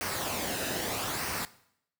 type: noise with flanger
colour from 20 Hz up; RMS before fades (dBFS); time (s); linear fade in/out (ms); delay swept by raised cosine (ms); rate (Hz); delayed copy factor
pink; -33; 0.01-1.45; 0; 0.27 to 0.91; 0.78; -0.5
effects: noise-tail reverb RT60 0.7 s tail -18 dB re dry + high-pass 80 Hz 12 dB/octave